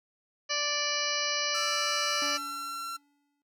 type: harmonic tone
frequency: 586 Hz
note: D5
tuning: 4 cents flat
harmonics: 1 / 2 / 3 / 4 / 5 / 7 / 8 / 9 / 10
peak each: -37 / -37 / -37 / -37 / -37 / -37 / -37 / -37 / -37 dBFS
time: 0.49-2.38 s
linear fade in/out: 20 ms
type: tone with pitch glide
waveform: 45% pulse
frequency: 1336 to 1357.8 Hz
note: E6 to F6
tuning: +23 to -49 cents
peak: -34 dBFS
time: 1.54-2.97 s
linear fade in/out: 10 ms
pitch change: +28 cents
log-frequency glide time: 2.05-2.54 s
type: tone with exponential decay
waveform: square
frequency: 286.6 Hz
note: D4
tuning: 42 cents flat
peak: -38 dBFS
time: 2.22-3.42 s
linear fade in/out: 1 ms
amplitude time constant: 260 ms
effects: noise-tail reverb RT60 0.1 s tail -17 dB re dry